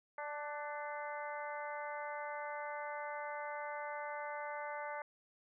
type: harmonic tone with a mistuned harmonic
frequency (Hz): 293.7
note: D4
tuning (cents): 0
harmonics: 2 / 3 / 4 / 5 / 6 / 7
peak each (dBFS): -45 / -44 / -49 / -49 / -53 / -50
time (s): 0.18-5.02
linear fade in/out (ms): 2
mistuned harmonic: 5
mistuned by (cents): +32
effects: none